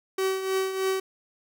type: tone with tremolo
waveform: 45% pulse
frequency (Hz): 381.4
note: G4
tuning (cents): -47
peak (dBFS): -22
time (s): 0.18-1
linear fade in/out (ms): 5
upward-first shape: triangle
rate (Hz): 3.2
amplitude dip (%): 65
effects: none